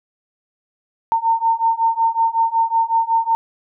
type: beating tone pair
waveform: sine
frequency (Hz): 907 / 912.4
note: A#5 / A#5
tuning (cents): -48 / -37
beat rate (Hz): 5.4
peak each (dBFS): -18 / -17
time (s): 1.12-3.35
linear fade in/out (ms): 0
effects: none